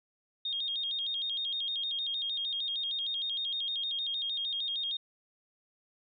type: tone with vibrato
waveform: sine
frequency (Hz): 3461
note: A7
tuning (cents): -29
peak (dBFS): -31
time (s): 0.45-4.97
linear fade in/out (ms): 5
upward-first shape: square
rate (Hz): 6.5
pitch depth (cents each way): 110
effects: none